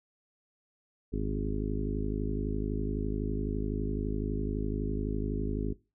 harmonic tone with a mistuned harmonic, 51.91 Hz, G#1, in tune, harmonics 1 / 2 / 3 / 4 / 5 / 6 / 7 / 8, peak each -32 / -39 / -39 / -39 / -37 / -42 / -41 / -40 dBFS, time 1.12-5.74 s, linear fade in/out 20 ms, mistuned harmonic 1, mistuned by -68 cents, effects noise-tail reverb RT60 0.3 s tail -22 dB re dry

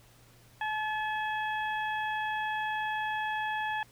harmonic tone with a mistuned harmonic, 860 Hz, A5, 40 cents flat, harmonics 1 / 2 / 3 / 4, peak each -32 / -34 / -43 / -45 dBFS, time 0.61-3.83 s, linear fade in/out 2 ms, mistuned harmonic 4, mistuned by -65 cents, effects added 118 Hz sine -60 dBFS peak until 3.91 s + pink hiss -60 dBFS RMS until 3.91 s

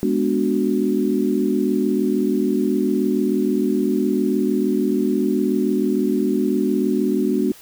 sine chord, G# half-diminished seventh, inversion none, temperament equal, 207.7 / 246.9 / 293.7 / 370 Hz, G#3 / B3 / D4 / F#4, 0 / 0 / 0 / 0 cents, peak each -22 dBFS, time 0.03-7.52 s, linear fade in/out 0 ms, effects white hiss -45 dBFS RMS until 7.61 s

